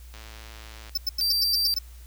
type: click train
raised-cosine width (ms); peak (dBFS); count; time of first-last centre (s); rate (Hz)
0.2; -27; 84; 0.14-0.895; 110
type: tone bursts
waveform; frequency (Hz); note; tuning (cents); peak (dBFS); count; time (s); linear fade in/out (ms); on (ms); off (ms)
square; 5274; E8; 0; -23; 8; 0.95-1.788; 5; 26; 90
type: tone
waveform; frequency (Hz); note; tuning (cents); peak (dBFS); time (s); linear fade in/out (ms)
45% pulse; 4699; D8; 0; -21; 1.21-1.74; 0
effects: added 60 Hz sine -42 dBFS peak until 2.06 s + white hiss -55 dBFS RMS until 2.06 s